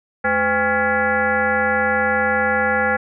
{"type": "tone with frequency modulation", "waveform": "sine", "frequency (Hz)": 1100, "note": "C#6", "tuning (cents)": -14, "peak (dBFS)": -15, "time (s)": [0.24, 2.97], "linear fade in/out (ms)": 10, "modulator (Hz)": 295, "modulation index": 2.7, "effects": []}